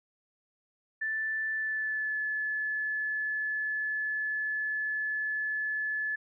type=tone with pitch glide; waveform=sine; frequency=1760 to 1723.8 Hz; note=A6 to A6; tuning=0 to -36 cents; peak=-29 dBFS; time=1.01-6.16 s; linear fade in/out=10 ms; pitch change=-36 cents; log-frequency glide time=1.53-2.17 s; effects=none